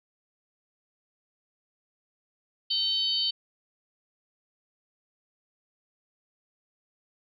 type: tone cluster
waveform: sine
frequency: 3080 / 3778 / 4501 Hz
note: G7 / A#7 / C#8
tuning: -31 / +22 / +26 cents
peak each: -27 / -34 / -28 dBFS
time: 2.7-3.31 s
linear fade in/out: 10 ms
effects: none